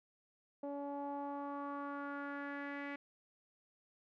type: tone with low-pass filter sweep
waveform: sawtooth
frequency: 283.8 Hz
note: C#4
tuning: 41 cents sharp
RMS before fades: -43 dBFS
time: 0.63-2.96 s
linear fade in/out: 5 ms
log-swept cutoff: 680 to 2100 Hz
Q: 4
effects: none